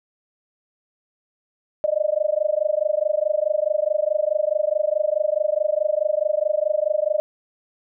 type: tone with amplitude modulation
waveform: sine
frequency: 609 Hz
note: D#5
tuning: 37 cents flat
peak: -14 dBFS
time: 1.84-7.2 s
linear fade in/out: 0 ms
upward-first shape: sine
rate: 24.7 Hz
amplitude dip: 100%
effects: none